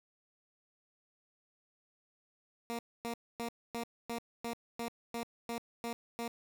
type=tone bursts; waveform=15% pulse; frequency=234.1 Hz; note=A#3; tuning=8 cents sharp; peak=-30 dBFS; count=11; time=2.7-6.279 s; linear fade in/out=0 ms; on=89 ms; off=260 ms; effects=none